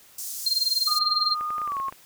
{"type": "high-pass noise", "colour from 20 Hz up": "pink", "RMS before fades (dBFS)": -34, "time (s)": [0.18, 0.99], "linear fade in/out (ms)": 5, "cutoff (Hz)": 5700, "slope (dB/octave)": 24}
{"type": "tone with tremolo", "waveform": "sine", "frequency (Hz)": 4186, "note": "C8", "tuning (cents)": 0, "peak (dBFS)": -18, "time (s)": [0.46, 1.35], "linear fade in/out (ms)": 5, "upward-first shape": "sine", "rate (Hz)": 20, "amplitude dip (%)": 85}
{"type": "tone with pitch glide", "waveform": "sine", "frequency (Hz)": [1224, 1084.2], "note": ["D#6", "C#6"], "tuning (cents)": [-29, -39], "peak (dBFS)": -26, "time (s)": [0.87, 1.9], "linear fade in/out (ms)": 10, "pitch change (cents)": -210, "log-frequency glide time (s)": [1.64, 1.79]}
{"type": "clicks", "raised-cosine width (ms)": 0.5, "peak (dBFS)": -25, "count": 10, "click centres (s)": [1.41, 1.505, 1.582, 1.617, 1.676, 1.72, 1.768, 1.8, 1.884, 1.925]}
{"effects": ["white hiss -53 dBFS RMS until 2.05 s"]}